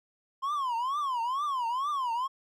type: tone with vibrato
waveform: triangle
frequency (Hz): 1046.5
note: C6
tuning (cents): 0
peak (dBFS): -26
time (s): 0.42-2.28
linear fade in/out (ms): 20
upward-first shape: triangle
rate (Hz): 2.2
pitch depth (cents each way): 260
effects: none